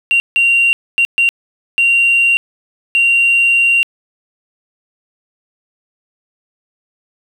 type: tone bursts at uneven times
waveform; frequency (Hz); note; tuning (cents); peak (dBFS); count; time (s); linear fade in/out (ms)
sine; 2761; F7; -20; -7; 6; 0.11-0.2 / 0.36-0.73 / 0.98-1.05 / 1.18-1.29 / 1.78-2.37 / 2.95-3.83; 0
effects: tanh soft clip ceiling -5 dBFS + 7-bit